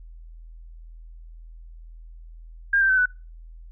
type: tone with pitch steps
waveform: sine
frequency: 1608 / 1567.6 / 1528.3 / 1490 Hz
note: G6 / G6 / G6 / F#6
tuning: +44 / 0 / -44 / +12 cents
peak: -16 dBFS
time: 2.73-3.058 s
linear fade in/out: 5 ms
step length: 82 ms
effects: noise-tail reverb RT60 0.3 s tail -25 dB re dry + added 41 Hz sine -40 dBFS peak until 3.71 s